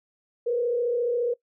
sine tone with frequency modulation, 479.7 Hz, A#4, 50 cents sharp, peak -22 dBFS, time 0.46-1.34 s, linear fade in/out 10 ms, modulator 34.4 Hz, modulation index 0.61, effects noise-tail reverb RT60 0.1 s tail -20 dB re dry

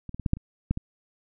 clicks, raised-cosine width 5 ms, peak -24 / -23 / -22 / -12 / -8 / -27 / -11 / -18 dBFS, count 8, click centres 0.093 / 0.145 / 0.197 / 0.262 / 0.334 / 0.37 / 0.71 / 0.774 s, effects none

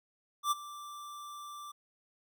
square tone with ADSR envelope, 1174.7 Hz, D6, in tune, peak -26 dBFS, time 0.43-1.72 s, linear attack 83 ms, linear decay 24 ms, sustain -18 dB, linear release 11 ms, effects none

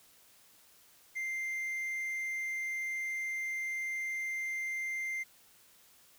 triangle tone, 2093 Hz, C7, in tune, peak -32 dBFS, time 1.15-5.24 s, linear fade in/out 20 ms, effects white hiss -62 dBFS RMS until 6.18 s

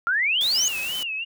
sine exponential sweep, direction up, 1352 to 6820 Hz, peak -19 dBFS, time 0.07-0.68 s, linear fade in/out 0 ms
white noise, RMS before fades -35 dBFS, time 0.41-1.03 s, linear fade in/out 0 ms
sine tone with vibrato, 2794 Hz, F7, in tune, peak -26 dBFS, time 0.54-1.25 s, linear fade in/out 20 ms, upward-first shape sine, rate 2.9 Hz, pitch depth 160 cents each way
effects none

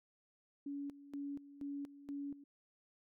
sine tone with tremolo, 282.9 Hz, C#4, 35 cents sharp, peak -40 dBFS, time 0.66-2.44 s, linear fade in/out 5 ms, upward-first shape square, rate 2.1 Hz, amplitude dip 80%, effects none

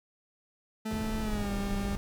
40% pulse tone with pitch glide, 218.9 to 199.58 Hz, A3 to G3, -9 to +31 cents, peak -31 dBFS, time 0.85-1.96 s, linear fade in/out 10 ms, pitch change -160 cents, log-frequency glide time 1.21-1.51 s
brown noise, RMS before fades -35 dBFS, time 0.91-1.97 s, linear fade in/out 0 ms
effects none

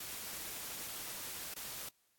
white noise with dropouts, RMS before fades -44 dBFS, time 0-1.89 s, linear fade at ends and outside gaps 5 ms, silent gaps 1.541-1.561 s, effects white hiss -75 dBFS RMS until 2.18 s + AAC 64 kbps

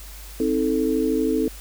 sine chord, A diminished, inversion first, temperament just, 264 / 316.8 / 440 Hz, C4 / Eb4 / A4, +16 / +31 / 0 cents, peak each -23 dBFS, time 0.4-1.48 s, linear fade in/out 2 ms, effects added 50 Hz sine -38 dBFS peak until 1.6 s + white hiss -43 dBFS RMS until 1.6 s

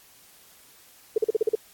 sine tone bursts, 438.7 Hz, A4, 5 cents flat, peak -17 dBFS, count 7, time 1.16-1.553 s, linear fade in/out 5 ms, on 21 ms, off 41 ms, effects white hiss -54 dBFS RMS until 1.73 s + AAC 64 kbps

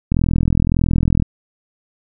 click train, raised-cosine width 5 ms, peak -3 dBFS, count 47, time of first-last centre 0.12-1.223 s, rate 41.7 Hz, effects none

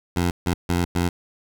15% pulse tone bursts at uneven times, 87.5 Hz, F2, 4 cents sharp, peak -13 dBFS, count 4, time 0.16-0.31 / 0.46-0.54 / 0.69-0.85 / 0.95-1.09 s, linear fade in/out 5 ms, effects none

